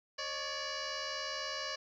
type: tone with frequency modulation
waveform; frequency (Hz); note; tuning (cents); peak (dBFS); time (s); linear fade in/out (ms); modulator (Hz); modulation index
sine; 1760; A6; 0; -36; 0.18-1.76; 10; 574; 6.5
effects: 12-bit